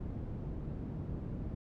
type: low-pass noise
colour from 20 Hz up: white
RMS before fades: -40 dBFS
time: 0-1.55 s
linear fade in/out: 10 ms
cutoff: 180 Hz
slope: 12 dB/octave
effects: none